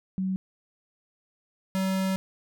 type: tone pair in turn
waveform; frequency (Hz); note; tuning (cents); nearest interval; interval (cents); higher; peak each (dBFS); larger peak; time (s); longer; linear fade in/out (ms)
sine / square; 188.8 / 190.22; F#3 / F#3; +35 / +48; unison; 13; second; -25; neither; 0.18-0.36 / 1.75-2.16; second; 0
effects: none